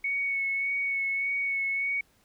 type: tone with vibrato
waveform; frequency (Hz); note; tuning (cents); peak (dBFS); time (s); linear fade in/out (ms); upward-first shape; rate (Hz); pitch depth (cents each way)
sine; 2217; C#7; 0; -26; 0.04-2.01; 5; sine; 1.7; 18
effects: pink hiss -65 dBFS RMS until 2.24 s